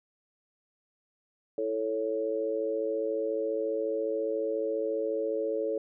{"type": "chord", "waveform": "sine", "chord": "A major", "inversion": "second", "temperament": "equal", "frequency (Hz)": [329.6, 440, 554.4], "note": ["E4", "A4", "C#5"], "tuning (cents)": [0, 0, 0], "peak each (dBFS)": [-36, -30, -32], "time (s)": [1.58, 5.78], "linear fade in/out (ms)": 2, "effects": []}